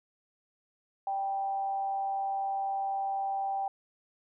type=tone with frequency modulation; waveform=sine; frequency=784 Hz; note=G5; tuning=in tune; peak=-29 dBFS; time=1.07-3.68 s; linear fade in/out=2 ms; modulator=188 Hz; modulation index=0.23; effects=none